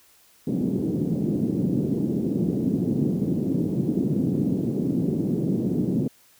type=band-pass noise; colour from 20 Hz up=pink; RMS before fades=-24 dBFS; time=0.47-6.08 s; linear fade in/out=5 ms; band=150 to 340 Hz; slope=24 dB/octave; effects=white hiss -57 dBFS RMS until 6.39 s